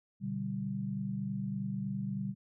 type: chord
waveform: sine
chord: G major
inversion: first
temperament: equal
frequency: 123.47 / 146.83 / 196 Hz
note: B2 / D3 / G3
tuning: 0 / 0 / 0 cents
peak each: -40 / -40 / -35 dBFS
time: 0.2-2.35 s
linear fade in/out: 50 ms
effects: none